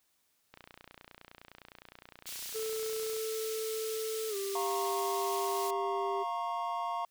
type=click train; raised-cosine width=0.3 ms; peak=-33 dBFS; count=79; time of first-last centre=0.54-3.166 s; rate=29.7 Hz
type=high-pass noise; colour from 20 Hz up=pink; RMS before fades=-42 dBFS; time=2.26-5.71 s; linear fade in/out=10 ms; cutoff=3700 Hz; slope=12 dB/octave
type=tone with pitch glide; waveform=triangle; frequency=440 to 394.3 Hz; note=A4 to G4; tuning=0 to +10 cents; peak=-32 dBFS; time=2.54-6.24 s; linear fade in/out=20 ms; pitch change=-190 cents; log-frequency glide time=4.29-4.36 s
type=chord; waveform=triangle; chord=Bb minor; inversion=second; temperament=equal with one note detuned; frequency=698.5 / 932.3 / 1092.2 Hz; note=F5 / Bb5 / Db6; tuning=0 / 0 / -26 cents; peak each=-35 dBFS; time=4.55-7.05 s; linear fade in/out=2 ms
effects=white hiss -74 dBFS RMS until 7.1 s